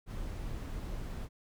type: noise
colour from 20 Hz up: brown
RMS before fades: -39 dBFS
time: 0.06-1.29 s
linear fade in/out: 50 ms
effects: none